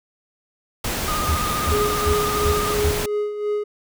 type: noise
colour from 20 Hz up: pink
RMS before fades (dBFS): -25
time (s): 0.84-3.06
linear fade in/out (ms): 5
type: tone with vibrato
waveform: triangle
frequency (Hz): 1227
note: D#6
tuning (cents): -25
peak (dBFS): -22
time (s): 1.08-2.74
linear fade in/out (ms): 2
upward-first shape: sine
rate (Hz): 15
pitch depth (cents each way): 37
type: tone bursts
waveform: triangle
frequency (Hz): 77.2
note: D#2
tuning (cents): -13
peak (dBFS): -16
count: 5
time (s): 1.28-2.915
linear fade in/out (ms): 10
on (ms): 79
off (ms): 310
type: tone with tremolo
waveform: triangle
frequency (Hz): 417.2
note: G#4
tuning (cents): +8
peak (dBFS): -17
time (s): 1.71-3.64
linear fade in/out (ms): 10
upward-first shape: sine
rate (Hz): 2.9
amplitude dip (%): 60
effects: none